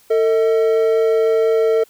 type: tone pair together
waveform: triangle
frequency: 449 / 635 Hz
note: A4 / D#5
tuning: +35 / +35 cents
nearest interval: tritone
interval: 600 cents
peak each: -11 / -19 dBFS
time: 0.1-1.84 s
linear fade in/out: 10 ms
effects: white hiss -52 dBFS RMS until 1.89 s